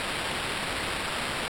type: noise with sample-and-hold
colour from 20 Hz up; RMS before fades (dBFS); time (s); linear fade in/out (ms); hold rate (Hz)
violet; -31; 0-1.48; 0; 6300
effects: low-pass 11000 Hz 12 dB/octave